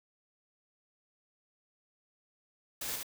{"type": "noise with echo", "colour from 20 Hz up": "white", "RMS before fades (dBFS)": -38, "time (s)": [2.81, 2.96], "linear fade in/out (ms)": 5, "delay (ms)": 71, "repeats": 1, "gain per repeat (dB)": -2, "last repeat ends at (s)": 3.031, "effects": []}